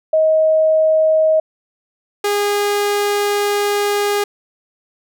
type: tone pair in turn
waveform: sine / sawtooth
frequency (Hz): 631 / 409.5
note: D#5 / G#4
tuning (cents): +24 / -24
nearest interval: perfect fifth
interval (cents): 748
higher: first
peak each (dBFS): -10 / -11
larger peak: first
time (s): 0.13-1.4 / 2.24-4.24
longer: second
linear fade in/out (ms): 5
effects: none